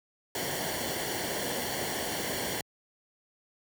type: noise with comb filter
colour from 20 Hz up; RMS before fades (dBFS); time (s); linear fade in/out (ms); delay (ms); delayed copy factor
pink; -33; 0.35-2.61; 2; 0.79; -0.65
effects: high-pass 80 Hz 12 dB/octave